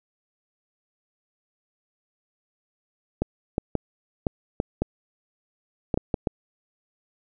clicks, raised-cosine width 2 ms, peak -9 dBFS, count 10, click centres 3.22 / 3.581 / 3.753 / 4.268 / 4.601 / 4.82 / 5.942 / 5.975 / 6.142 / 6.272 s, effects none

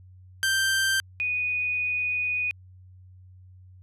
sawtooth / sine tone pair in turn, 1568 / 2477 Hz, G6 / D#7, 0 / -8 cents, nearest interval minor sixth, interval 792 cents, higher second, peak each -18 / -24 dBFS, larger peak first, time 0.43-1 / 1.2-2.51 s, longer second, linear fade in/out 0 ms, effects added 92 Hz sine -47 dBFS peak until 3.82 s + resampled to 32000 Hz

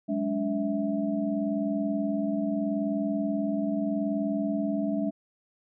sine tone cluster, 187.5 / 208.3 / 286.8 / 653 Hz, F#3 / G#3 / D4 / E5, +23 / +5 / -41 / -17 cents, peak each -38 / -29 / -29 / -33 dBFS, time 0.08-5.11 s, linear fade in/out 20 ms, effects none

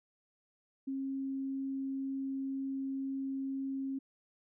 sine tone, 269.8 Hz, C#4, 47 cents flat, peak -34 dBFS, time 0.87-3.99 s, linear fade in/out 10 ms, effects none

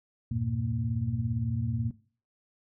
sine tone cluster, 84.4 / 101.2 / 119.2 / 230.5 Hz, E2 / G#2 / A#2 / A#3, +41 / -44 / +39 / -19 cents, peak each -38 / -34 / -30 / -34 dBFS, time 0.31-1.91 s, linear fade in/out 5 ms, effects noise-tail reverb RT60 0.4 s tail -18 dB re dry

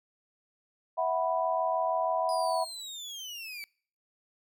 sine chord, E suspended second, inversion none, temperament equal with one note detuned, 653.6 / 740 / 987.8 Hz, E5 / F#5 / B5, -15 / 0 / 0 cents, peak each -29 / -31 / -31 dBFS, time 0.97-2.65 s, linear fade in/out 20 ms
30% pulse linear sweep, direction down, 4978 to 2262 Hz, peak -36 dBFS, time 2.29-3.64 s, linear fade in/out 0 ms
effects noise-tail reverb RT60 0.5 s tail -25 dB re dry

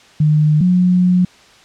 sine tone pair in turn, 152 / 180.76 Hz, D#3 / F#3, -40 / -40 cents, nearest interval minor third, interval 300 cents, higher second, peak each -9 dBFS, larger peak neither, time 0.2-0.61 / 0.61-1.25 s, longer second, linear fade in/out 5 ms, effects white hiss -45 dBFS RMS until 1.64 s + low-pass 5000 Hz 12 dB/octave

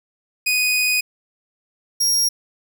sawtooth tone pair in turn, 2489 / 5602 Hz, D#7 / F8, 0 / +4 cents, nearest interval octave + major second, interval 1404 cents, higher second, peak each -13 dBFS, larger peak neither, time 0.46-1.01 / 2-2.29 s, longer first, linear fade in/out 10 ms, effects none

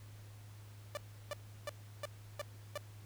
sawtooth tone bursts, 587.3 Hz, D5, in tune, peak -34 dBFS, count 6, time 0.95-2.776 s, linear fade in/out 0 ms, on 21 ms, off 340 ms, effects added 104 Hz sine -51 dBFS peak until 3.05 s + pink hiss -62 dBFS RMS until 3.05 s

